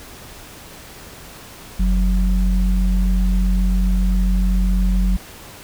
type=tone pair together; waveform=sine; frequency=46.25 / 185 Hz; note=F#1 / F#3; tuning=0 / 0 cents; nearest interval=2 octaves; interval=2400 cents; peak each=-14 / -21 dBFS; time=1.79-5.17 s; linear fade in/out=10 ms; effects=pink hiss -39 dBFS RMS until 5.63 s